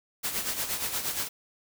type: noise with tremolo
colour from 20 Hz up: white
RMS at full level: -29 dBFS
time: 0.23-1.29 s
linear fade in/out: 20 ms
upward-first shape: sine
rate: 8.5 Hz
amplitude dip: 60%
effects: none